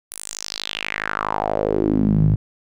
sawtooth tone with band-pass filter sweep, 52.3 Hz, G#1, 13 cents sharp, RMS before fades -21 dBFS, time 0.11-2.36 s, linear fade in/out 10 ms, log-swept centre 11000 to 120 Hz, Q 4.1, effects none

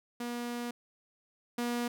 sawtooth tone pair in turn, 240 / 240 Hz, B3 / B3, -49 / -49 cents, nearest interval unison, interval 0 cents, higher neither, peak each -31 / -27 dBFS, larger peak second, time 0.2-0.71 / 1.58-1.88 s, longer first, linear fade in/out 5 ms, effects none

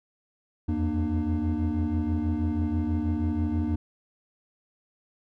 triangle tone cluster, 81.1 / 87.3 / 234.4 / 300.4 Hz, E2 / F2 / A#3 / D4, -28 / 0 / +10 / +39 cents, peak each -27 dBFS, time 0.68-3.76 s, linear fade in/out 10 ms, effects tanh soft clip ceiling -16 dBFS

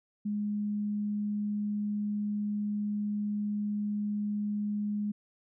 sine tone, 207.7 Hz, G#3, in tune, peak -29 dBFS, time 0.25-5.12 s, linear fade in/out 10 ms, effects none

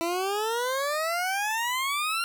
20% pulse exponential sweep, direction up, 330 to 1396.9 Hz, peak -21 dBFS, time 0.01-2.24 s, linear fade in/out 0 ms, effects none

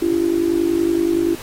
sine tone with amplitude modulation, 337.4 Hz, E4, 40 cents sharp, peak -11 dBFS, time 0.02-1.35 s, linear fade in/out 5 ms, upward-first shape sine, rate 50.6 Hz, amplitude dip 80%, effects pink hiss -36 dBFS RMS until 1.42 s + AAC 48 kbps

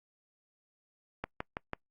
click train, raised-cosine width 0.5 ms, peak -19 dBFS, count 4, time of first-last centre 1.24-1.733 s, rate 6.08 Hz, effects noise-tail reverb RT60 0.1 s tail -26 dB re dry + Opus 48 kbps

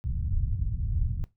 pink low-pass noise, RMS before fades -28 dBFS, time 0.04-1.24 s, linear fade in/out 0 ms, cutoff 120 Hz, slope 24 dB/octave, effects noise-tail reverb RT60 0.2 s tail -18 dB re dry

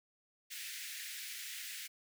pink high-pass noise, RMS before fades -45 dBFS, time 0.5-1.88 s, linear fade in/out 20 ms, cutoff 1700 Hz, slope 48 dB/octave, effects none

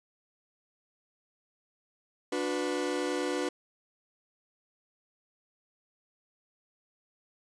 40% pulse chord, B minor, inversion first, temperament equal with one note detuned, 293.7 / 362.6 / 493.9 Hz, D4 / F#4 / B4, 0 / -35 / 0 cents, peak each -33 dBFS, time 2.32-3.49 s, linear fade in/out 5 ms, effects resampled to 22050 Hz

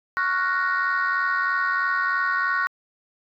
sine chord, Gb major seventh, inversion second, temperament equal, 1108.7 / 1396.9 / 1480 / 1864.7 Hz, Db6 / F6 / Gb6 / Bb6, 0 / 0 / 0 / 0 cents, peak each -24 / -28 / -23 / -26 dBFS, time 0.17-2.67 s, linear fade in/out 0 ms, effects tanh soft clip ceiling -15 dBFS

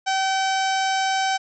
harmonic tone with a mistuned harmonic, 768 Hz, G5, 36 cents flat, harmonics 1 / 2 / 3 / 4 / 5 / 6 / 7 / 8 / 9 / 10, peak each -21 / -27 / -32 / -32 / -35 / -37 / -34 / -35 / -42 / -43 dBFS, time 0.06-1.38 s, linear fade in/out 20 ms, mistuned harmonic 9, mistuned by +70 cents, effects none

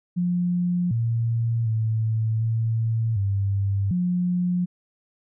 sine tone with pitch steps, 177.1 / 115.6 / 110.9 / 113.1 / 99 / 178.6 Hz, F3 / A#2 / A2 / A2 / G2 / F3, +24 / -14 / +14 / +48 / +18 / +39 cents, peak -20 dBFS, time 0.16-4.66 s, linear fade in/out 20 ms, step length 750 ms, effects none

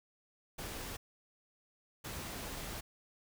pink noise bursts at uneven times, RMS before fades -43 dBFS, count 2, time 0.58-0.97 / 2.04-2.81 s, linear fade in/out 10 ms, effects none

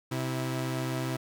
sawtooth tone pair together, 129.4 / 326.1 Hz, C3 / E4, -19 / -19 cents, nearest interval octave + major third, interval 1600 cents, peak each -27 / -31 dBFS, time 0.11-1.17 s, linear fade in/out 10 ms, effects none

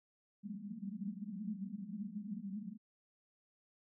pink band-pass noise, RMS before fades -44 dBFS, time 0.43-2.78 s, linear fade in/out 10 ms, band 190 to 220 Hz, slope 96 dB/octave, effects none

